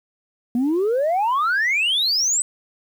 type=exponential sweep; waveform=sine; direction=up; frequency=232.6 to 8200 Hz; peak=-15 dBFS; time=0.55-2.42 s; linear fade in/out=2 ms; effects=tanh soft clip ceiling -15 dBFS + 8-bit